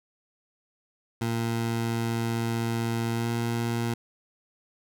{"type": "tone with pitch glide", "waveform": "20% pulse", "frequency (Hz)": [115.6, 117.08], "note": ["A#2", "A#2"], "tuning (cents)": [-14, 8], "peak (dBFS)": -21, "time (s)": [1.21, 3.94], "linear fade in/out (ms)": 5, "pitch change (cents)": 22, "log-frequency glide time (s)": [3.13, 3.28], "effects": []}